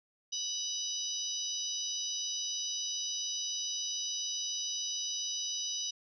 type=harmonic tone with a mistuned harmonic; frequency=987 Hz; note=B5; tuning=1 cent flat; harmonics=3 / 4 / 5 / 6; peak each=-40 / -41 / -40 / -37 dBFS; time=0.32-5.91 s; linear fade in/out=10 ms; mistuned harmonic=4; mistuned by=-54 cents; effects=none